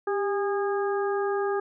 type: harmonic tone with a mistuned harmonic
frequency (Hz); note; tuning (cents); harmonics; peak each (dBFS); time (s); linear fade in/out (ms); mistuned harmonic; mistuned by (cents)
408.7; G#4; -28; 1 / 2 / 3 / 4; -25 / -32 / -34 / -37; 0.07-1.6; 5; 1; -49
effects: none